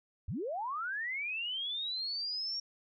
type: linear sweep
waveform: sine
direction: up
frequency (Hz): 58.7 to 5590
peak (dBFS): -34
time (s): 0.28-2.6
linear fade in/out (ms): 5
effects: none